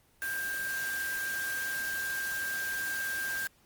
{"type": "tone in noise", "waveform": "sine", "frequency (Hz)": 1589, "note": "G6", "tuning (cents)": 23, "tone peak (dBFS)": -32, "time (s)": [0.22, 3.47], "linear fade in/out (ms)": 0, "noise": "white", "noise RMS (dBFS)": -40, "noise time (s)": [0.22, 3.47], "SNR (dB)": 5, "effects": ["pink hiss -65 dBFS RMS until 3.65 s", "Opus 24 kbps"]}